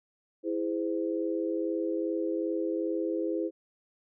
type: chord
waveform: sine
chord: E augmented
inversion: none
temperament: just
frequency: 329.6 / 412 / 515 Hz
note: E4 / G#4 / B#4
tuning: 0 / -14 / -28 cents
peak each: -30 / -34 / -34 dBFS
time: 0.43-3.51 s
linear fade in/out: 50 ms
effects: none